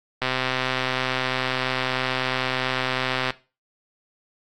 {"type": "click train", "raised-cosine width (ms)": 0.3, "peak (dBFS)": -7, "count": 399, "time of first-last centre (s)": [0.22, 3.305], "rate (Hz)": 129, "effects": ["noise-tail reverb RT60 0.3 s tail -17 dB re dry", "AAC 64 kbps"]}